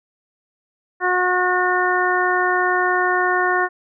harmonic tone, 363.1 Hz, F#4, 33 cents flat, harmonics 1 / 2 / 3 / 4 / 5, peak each -22 / -22 / -22 / -22 / -22 dBFS, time 1-3.69 s, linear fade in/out 50 ms, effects none

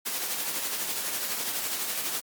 white noise with tremolo, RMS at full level -29 dBFS, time 0.05-2.21 s, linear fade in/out 20 ms, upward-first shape triangle, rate 12 Hz, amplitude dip 45%, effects high-pass 200 Hz 12 dB/octave + Opus 48 kbps

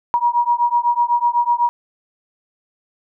sine beating tone pair, 952 / 960 Hz, A#5 / B5, +36 / -49 cents, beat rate 8 Hz, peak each -17 dBFS, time 0.14-1.69 s, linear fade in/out 0 ms, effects none

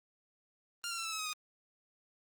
10% pulse tone with pitch steps, 1399 / 1371 / 1343.6 / 1316.7 / 1290.3 / 1264.5 / 1239.2 Hz, F6 / F6 / E6 / E6 / E6 / D#6 / D#6, +3 / -32 / +33 / -2 / -37 / +28 / -7 cents, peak -28 dBFS, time 0.84-1.33 s, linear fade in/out 0 ms, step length 70 ms, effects Opus 24 kbps

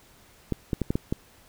clicks, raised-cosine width 3 ms, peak -12 dBFS, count 6, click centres 0.523 / 0.732 / 0.817 / 0.905 / 0.955 / 1.125 s, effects pink hiss -56 dBFS RMS until 1.48 s

